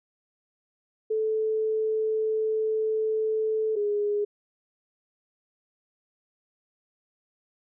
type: tone pair in turn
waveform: sine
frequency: 436.8 / 413.5 Hz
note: A4 / G#4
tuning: -13 / -8 cents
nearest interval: minor second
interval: 95 cents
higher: first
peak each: -23 dBFS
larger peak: neither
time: 1.1-3.76 / 3.76-4.25 s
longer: first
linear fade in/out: 10 ms
effects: none